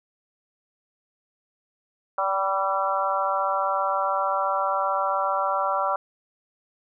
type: harmonic tone with a mistuned harmonic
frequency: 193.4 Hz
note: G3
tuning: 23 cents flat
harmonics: 3 / 4 / 5 / 6 / 7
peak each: -28 / -28 / -28 / -28 / -28 dBFS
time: 2.18-5.96 s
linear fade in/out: 2 ms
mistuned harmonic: 5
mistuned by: +25 cents
effects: none